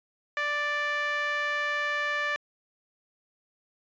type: tone with band-pass filter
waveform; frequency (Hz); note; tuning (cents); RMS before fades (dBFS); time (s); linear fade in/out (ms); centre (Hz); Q
sawtooth; 587.3; D5; 0; -29; 0.37-2.36; 0; 1800; 2.6
effects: resampled to 16000 Hz